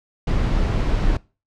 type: noise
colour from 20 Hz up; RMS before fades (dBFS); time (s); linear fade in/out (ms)
brown; -19; 0.27-1.17; 5
effects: noise-tail reverb RT60 0.3 s tail -21 dB re dry + low-pass 5000 Hz 12 dB/octave